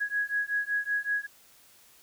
sine beating tone pair, 1661.2 / 1666.5 Hz, G#6 / G#6, 0 / +5 cents, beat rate 5.3 Hz, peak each -30 dBFS, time 0-1.27 s, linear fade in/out 20 ms, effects white hiss -58 dBFS RMS until 2.02 s

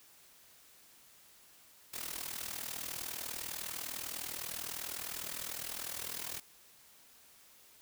white noise with amplitude modulation, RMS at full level -38 dBFS, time 1.93-6.4 s, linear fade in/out 10 ms, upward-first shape sine, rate 39.9 Hz, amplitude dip 80%, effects white hiss -61 dBFS RMS until 7.81 s

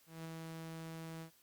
sawtooth tone with ADSR envelope, 162.7 Hz, E3, 22 cents flat, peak -39 dBFS, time 0.06-1.31 s, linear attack 190 ms, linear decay 9 ms, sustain -2 dB, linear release 92 ms, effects white hiss -68 dBFS RMS until 1.42 s + Opus 48 kbps

